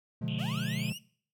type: chord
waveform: triangle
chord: B diminished seventh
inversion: none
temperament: just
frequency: 123.47 / 148.16 / 177.8 / 213.4 Hz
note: B2 / D3 / F3 / Ab3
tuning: 0 / +16 / +31 / +47 cents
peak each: -34 dBFS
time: 0.21-0.93 s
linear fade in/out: 10 ms
type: band-pass noise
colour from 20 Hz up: pink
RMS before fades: -43 dBFS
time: 0.28-0.9 s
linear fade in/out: 0 ms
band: 2600 to 3200 Hz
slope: 96 dB/octave
type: linear sweep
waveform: sawtooth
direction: up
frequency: 535 to 2968 Hz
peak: -37 dBFS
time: 0.38-0.99 s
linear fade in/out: 20 ms
effects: noise-tail reverb RT60 0.5 s tail -21 dB re dry